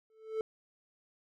triangle tone with exponential growth, 439.8 Hz, A4, 1 cent flat, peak -26 dBFS, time 0.1-0.41 s, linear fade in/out 1 ms, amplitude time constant 67 ms, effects none

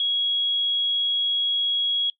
sine tone, 3319 Hz, G#7, 2 cents flat, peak -20 dBFS, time 0-2.1 s, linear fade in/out 2 ms, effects noise-tail reverb RT60 0.1 s tail -21 dB re dry

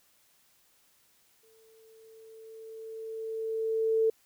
sine tone with exponential growth, 445.2 Hz, A4, 20 cents sharp, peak -21 dBFS, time 1.43-4.1 s, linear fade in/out 5 ms, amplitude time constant 580 ms, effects white hiss -66 dBFS RMS until 4.25 s

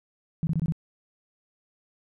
sine tone bursts, 161.7 Hz, E3, 33 cents flat, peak -22 dBFS, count 5, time 0.43-0.722 s, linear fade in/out 0 ms, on 40 ms, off 23 ms, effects none

